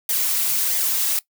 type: noise with flanger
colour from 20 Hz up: blue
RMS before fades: -21 dBFS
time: 0.09-1.19 s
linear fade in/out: 2 ms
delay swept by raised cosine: 0.72 to 4.02 ms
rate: 1.5 Hz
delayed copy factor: -0.55
effects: noise-tail reverb RT60 0.1 s tail -19 dB re dry